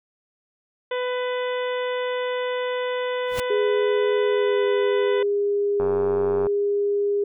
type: harmonic tone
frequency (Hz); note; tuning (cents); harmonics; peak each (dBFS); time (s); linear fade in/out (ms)
498.9; B4; +17; 1 / 2 / 3 / 4 / 5 / 6 / 7; -24 / -32 / -36 / -35 / -43 / -40 / -40; 0.91-5.23; 5
type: noise with exponential growth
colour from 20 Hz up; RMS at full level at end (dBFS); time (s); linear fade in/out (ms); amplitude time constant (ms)
pink; -26; 3.26-3.4; 2; 29
type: tone with pitch glide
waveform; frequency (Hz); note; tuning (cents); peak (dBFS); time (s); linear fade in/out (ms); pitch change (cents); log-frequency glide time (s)
sine; 415.3 to 406.5; G#4 to G#4; 0 to -37; -19; 3.5-7.24; 5; -37; 4.27-4.63
type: click train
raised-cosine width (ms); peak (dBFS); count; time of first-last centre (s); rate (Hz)
1; -16; 64; 5.8-6.468; 94.3
effects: none